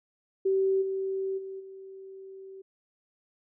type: tone with level steps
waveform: sine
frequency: 384.9 Hz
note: G4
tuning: 32 cents flat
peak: -22 / -28 / -36 / -42 dBFS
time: 0.45-2.62 s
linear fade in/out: 10 ms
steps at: 0.81 / 1.37 / 1.59 s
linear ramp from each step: 20 ms
effects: none